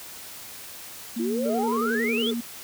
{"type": "tone with pitch glide", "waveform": "sine", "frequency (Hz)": [233.1, 235], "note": ["A#3", "A#3"], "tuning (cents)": [0, 14], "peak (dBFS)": -26, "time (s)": [1.16, 2.41], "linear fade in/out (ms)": 10, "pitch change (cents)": 14, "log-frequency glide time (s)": [1.54, 1.63]}
{"type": "exponential sweep", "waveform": "sine", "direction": "up", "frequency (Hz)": [321.2, 3560], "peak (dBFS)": -26, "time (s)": [1.19, 2.31], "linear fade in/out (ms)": 10}
{"type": "tone with vibrato", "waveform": "triangle", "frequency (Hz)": 439.2, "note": "A4", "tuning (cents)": -3, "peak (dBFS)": -25, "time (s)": [1.45, 2.34], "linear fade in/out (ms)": 10, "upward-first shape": "square", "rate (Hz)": 11, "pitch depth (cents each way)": 76}
{"effects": ["white hiss -41 dBFS RMS until 2.63 s", "high-pass 60 Hz 12 dB/octave"]}